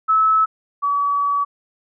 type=tone pair in turn; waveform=sine; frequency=1300 / 1139.9 Hz; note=E6 / C#6; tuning=-24 / +48 cents; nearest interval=major second; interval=228 cents; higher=first; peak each=-12 / -16 dBFS; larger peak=first; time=0.08-0.46 / 0.82-1.45 s; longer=second; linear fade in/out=20 ms; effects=none